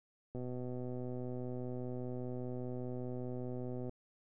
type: click train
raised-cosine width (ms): 2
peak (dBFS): -30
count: 444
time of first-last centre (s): 0.35-3.894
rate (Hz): 125
effects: none